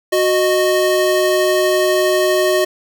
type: tone pair together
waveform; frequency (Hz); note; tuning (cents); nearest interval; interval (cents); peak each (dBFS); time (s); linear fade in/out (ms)
square; 367.8 / 617.1; F#4 / D#5; -10 / -14; major sixth; 896; -16; 0.12-2.65; 10
effects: none